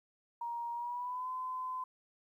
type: tone with pitch glide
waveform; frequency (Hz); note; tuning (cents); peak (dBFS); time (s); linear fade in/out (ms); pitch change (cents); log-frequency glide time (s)
sine; 942 to 1021.3; A#5 to C6; +18 to -42; -36; 0.41-1.84; 5; +140; 0.73-1.29
effects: 12-bit